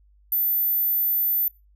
sine tone, 14050 Hz, A9, 4 cents flat, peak -20 dBFS, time 0.32-1.48 s, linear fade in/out 2 ms, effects noise-tail reverb RT60 0.2 s tail -18 dB re dry + added 50 Hz sine -54 dBFS peak until 1.75 s

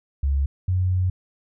sine tone pair in turn, 69.3 / 91.91 Hz, C#2 / F#2, 0 / -11 cents, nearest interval perfect fourth, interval 489 cents, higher second, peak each -18 dBFS, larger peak neither, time 0.23-0.46 / 0.68-1.1 s, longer second, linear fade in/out 5 ms, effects none

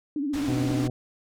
sine tone with vibrato, 286.6 Hz, D4, 42 cents flat, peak -25 dBFS, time 0.16-0.87 s, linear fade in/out 2 ms, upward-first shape sine, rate 15 Hz, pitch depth 110 cents each way
pink low-pass noise, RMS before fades -37 dBFS, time 0.33-0.88 s, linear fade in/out 10 ms, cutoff 7900 Hz, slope 12 dB/octave
harmonic tone, 125 Hz, B2, 21 cents sharp, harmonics 1 / 2 / 3 / 4 / 5 / 6, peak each -27 / -33 / -37 / -39 / -41 / -43 dBFS, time 0.48-0.9 s, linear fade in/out 0 ms
effects none

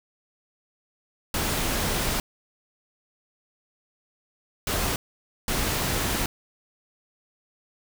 pink noise bursts at uneven times, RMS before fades -26 dBFS, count 3, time 1.34-2.2 / 4.67-4.96 / 5.48-6.26 s, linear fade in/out 2 ms, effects none

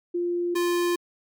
sine / square tone pair in turn, 349.2 / 349.2 Hz, F4 / F4, 0 / 0 cents, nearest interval unison, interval 0 cents, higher neither, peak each -23 / -22 dBFS, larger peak second, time 0.14-0.55 / 0.55-0.96 s, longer neither, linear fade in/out 10 ms, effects MP3 96 kbps

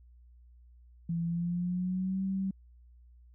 sine tone with pitch glide, 168.2 to 192.1 Hz, E3 to G3, +35 to -35 cents, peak -29 dBFS, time 1.09-2.51 s, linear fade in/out 5 ms, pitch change +230 cents, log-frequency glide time 1.26-2.23 s, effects added 60 Hz sine -54 dBFS peak until 3.34 s

